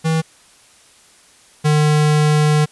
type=tone pair in turn; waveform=square; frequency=160.7 / 151.03 Hz; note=E3 / D3; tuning=-44 / +49 cents; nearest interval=minor second; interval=107 cents; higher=first; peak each=-15 / -12 dBFS; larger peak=second; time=0.04-0.22 / 1.64-2.66 s; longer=second; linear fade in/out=20 ms; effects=white hiss -49 dBFS RMS until 2.71 s + resampled to 24000 Hz